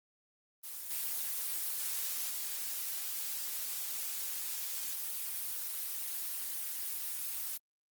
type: noise with level steps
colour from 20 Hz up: blue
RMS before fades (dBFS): -43 / -36 / -38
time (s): 0.63-7.58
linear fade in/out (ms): 20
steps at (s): 0.9 / 2.29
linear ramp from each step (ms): 10
effects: Opus 24 kbps